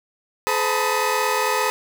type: tone cluster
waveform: 30% pulse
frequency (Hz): 426.7 / 511 / 891 / 980 / 1260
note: G#4 / C5 / A5 / B5 / D#6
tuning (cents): +47 / -41 / +22 / -14 / +21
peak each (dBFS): -23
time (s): 0.47-1.7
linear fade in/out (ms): 0
effects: none